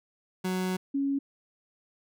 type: tone pair in turn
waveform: 30% pulse / sine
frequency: 185 / 277.2 Hz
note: F#3 / C#4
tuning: 0 / 0 cents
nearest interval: perfect fifth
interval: 700 cents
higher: second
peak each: -25 dBFS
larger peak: neither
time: 0.44-0.77 / 0.94-1.19 s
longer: first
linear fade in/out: 10 ms
effects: none